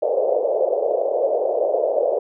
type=band-pass noise; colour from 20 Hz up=pink; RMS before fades=-20 dBFS; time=0.02-2.19 s; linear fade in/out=5 ms; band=460 to 640 Hz; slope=48 dB/octave; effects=none